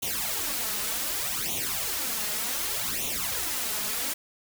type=noise with flanger; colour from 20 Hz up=white; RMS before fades=-30 dBFS; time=0.02-4.14 s; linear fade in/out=10 ms; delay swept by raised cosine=0.3 to 4.8 ms; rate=0.66 Hz; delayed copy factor=+0.8; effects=none